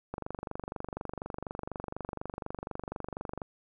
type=click train; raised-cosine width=1 ms; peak=-22 dBFS; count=80; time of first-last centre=0.14-3.418 s; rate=24.1 Hz; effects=none